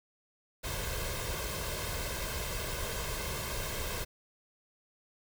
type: noise with comb filter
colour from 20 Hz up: pink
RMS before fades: -36 dBFS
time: 0.63-4.05 s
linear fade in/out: 20 ms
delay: 1.9 ms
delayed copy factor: +0.65
effects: none